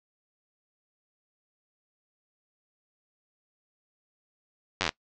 slowing click train, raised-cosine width 0.2 ms, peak -8 dBFS, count 8, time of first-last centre 4.81-4.891 s, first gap 10 ms, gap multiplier 1.05, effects noise-tail reverb RT60 0.1 s tail -22 dB re dry + low-pass 6000 Hz 12 dB/octave

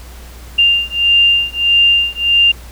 sine beating tone pair, 2794 / 2795.6 Hz, F7 / F7, 0 / +1 cents, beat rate 1.6 Hz, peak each -12 dBFS, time 0.58-2.52 s, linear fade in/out 10 ms, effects added 60 Hz sine -32 dBFS peak until 2.71 s + pink hiss -39 dBFS RMS until 2.71 s

